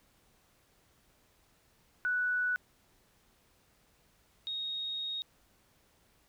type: tone pair in turn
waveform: sine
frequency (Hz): 1480 / 3743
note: F#6 / A#7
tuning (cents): 0 / +6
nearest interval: octave + major third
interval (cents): 1606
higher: second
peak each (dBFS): -28 / -34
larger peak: first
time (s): 2.05-2.56 / 4.47-5.22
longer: second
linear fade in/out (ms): 0
effects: pink hiss -68 dBFS RMS until 6.28 s